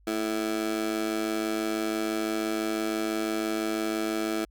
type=tone with amplitude modulation; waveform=35% pulse; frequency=329.6 Hz; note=E4; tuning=in tune; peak=-21 dBFS; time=0.07-4.45 s; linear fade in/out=5 ms; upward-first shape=sine; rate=106 Hz; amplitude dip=95%; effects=added 50 Hz sine -56 dBFS peak until 4.5 s